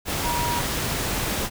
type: tone in noise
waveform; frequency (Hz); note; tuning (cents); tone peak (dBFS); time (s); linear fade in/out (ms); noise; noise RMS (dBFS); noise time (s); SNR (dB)
sine; 956; A#5; +43; -25; 0.22-0.63; 50; pink; -26; 0.05-1.5; -2
effects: none